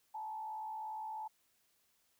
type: tone with frequency modulation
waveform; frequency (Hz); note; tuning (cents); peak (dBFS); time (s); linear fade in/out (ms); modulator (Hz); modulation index
sine; 870; A5; -20; -40; 0.14-1.28; 10; 62.9; 0.55
effects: white hiss -75 dBFS RMS until 2.19 s